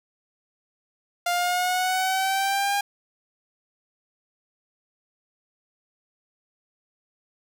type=exponential sweep; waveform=sawtooth; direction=up; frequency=698.5 to 810 Hz; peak=-18 dBFS; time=1.26-2.81 s; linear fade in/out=5 ms; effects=none